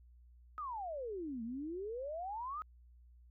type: exponential two-way sweep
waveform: sine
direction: down then up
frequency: 1289 to 220 to 1289 Hz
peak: -39 dBFS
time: 0.58-2.62 s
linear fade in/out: 0 ms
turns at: 1.43 s
effects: added 60 Hz sine -58 dBFS peak until 3.3 s